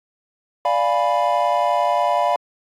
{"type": "chord", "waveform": "triangle", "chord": "D diminished seventh", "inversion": "none", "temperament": "equal", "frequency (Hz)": [587.3, 698.5, 830.6, 987.8], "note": ["D5", "F5", "Ab5", "Cb6"], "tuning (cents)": [0, 0, 0, 0], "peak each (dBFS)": [-20, -18, -23, -19], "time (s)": [0.65, 2.36], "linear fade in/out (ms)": 2, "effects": ["AAC 48 kbps"]}